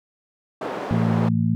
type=band-pass noise; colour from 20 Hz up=white; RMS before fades=-29 dBFS; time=0.61-1.29 s; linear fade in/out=5 ms; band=260 to 740 Hz; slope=12 dB/octave
type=harmonic tone; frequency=56 Hz; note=A1; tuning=31 cents sharp; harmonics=2 / 3 / 4; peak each=-22 / -22 / -22 dBFS; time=0.91-1.55 s; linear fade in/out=0 ms
effects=none